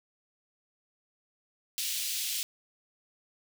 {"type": "high-pass noise", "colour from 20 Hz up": "pink", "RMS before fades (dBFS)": -33, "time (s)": [1.78, 2.43], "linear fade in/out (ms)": 0, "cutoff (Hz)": 2900, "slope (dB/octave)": 24, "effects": []}